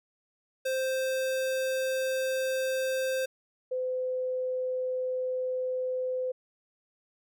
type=tone pair in turn; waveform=square / sine; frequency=523.3 / 509.9 Hz; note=C5 / C5; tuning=0 / -45 cents; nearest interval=unison; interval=45 cents; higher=first; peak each=-28 dBFS; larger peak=neither; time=0.65-3.26 / 3.71-6.32 s; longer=neither; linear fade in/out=10 ms; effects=none